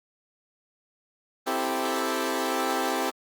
15% pulse chord, A minor seventh, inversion first, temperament equal, 261.6 / 329.6 / 392 / 440 Hz, C4 / E4 / G4 / A4, 0 / 0 / 0 / 0 cents, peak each -24 / -25 / -24 / -26 dBFS, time 1.46-3.11 s, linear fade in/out 20 ms, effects Opus 24 kbps

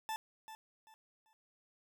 40% pulse tone with echo, 880 Hz, A5, in tune, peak -36 dBFS, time 0.09-0.16 s, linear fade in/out 0 ms, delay 390 ms, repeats 3, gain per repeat -11 dB, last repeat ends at 1.33 s, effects none

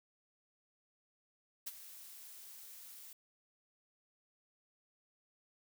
blue noise with ADSR envelope, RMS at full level -40 dBFS, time 1.66-3.13 s, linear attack 14 ms, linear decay 31 ms, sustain -13 dB, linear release 4 ms, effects none

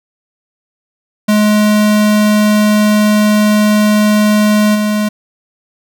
square tone with level steps, 210.8 Hz, G#3, 26 cents sharp, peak -8 / -12 dBFS, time 1.28-5.09 s, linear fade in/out 10 ms, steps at 4.74 s, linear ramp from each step 20 ms, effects none

